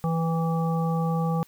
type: harmonic tone with a mistuned harmonic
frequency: 165 Hz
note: E3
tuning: 2 cents sharp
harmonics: 1 / 3 / 5 / 7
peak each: -23 / -32 / -32 / -35 dBFS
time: 0.04-1.43 s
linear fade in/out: 0 ms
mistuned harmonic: 5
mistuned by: -30 cents
effects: white hiss -57 dBFS RMS until 1.47 s